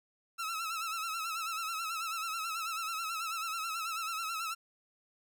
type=tone with vibrato; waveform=sawtooth; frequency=1318.5 Hz; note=E6; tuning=in tune; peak=-31 dBFS; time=0.38-4.55 s; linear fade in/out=20 ms; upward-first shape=sine; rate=9.2 Hz; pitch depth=70 cents each way; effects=none